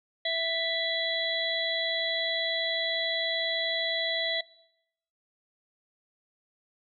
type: harmonic tone with a mistuned harmonic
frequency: 659.3 Hz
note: E5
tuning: in tune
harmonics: 1 / 3 / 5 / 6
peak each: -32 / -32 / -32 / -32 dBFS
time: 0.25-4.41 s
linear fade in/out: 5 ms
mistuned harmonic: 5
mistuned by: +32 cents
effects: noise-tail reverb RT60 0.8 s tail -21 dB re dry